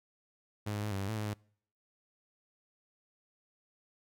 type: tone with pitch steps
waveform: sawtooth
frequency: 104.9 / 103.8 / 105.7 / 97.5 / 98.3 / 109.9 / 106.1 / 104.9 Hz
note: G#2 / G#2 / G#2 / G2 / G2 / A2 / G#2 / G#2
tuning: +18 / 0 / +31 / -9 / +5 / -2 / +38 / +18 cents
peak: -30 dBFS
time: 0.66-1.34 s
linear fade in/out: 10 ms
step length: 85 ms
effects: noise-tail reverb RT60 0.6 s tail -26 dB re dry